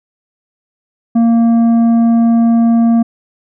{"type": "tone with tanh clipping", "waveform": "sine", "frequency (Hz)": 231.2, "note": "A#3", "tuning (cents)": -14, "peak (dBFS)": -8, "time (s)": [1.15, 3.03], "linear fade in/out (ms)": 10, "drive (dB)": 7, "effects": []}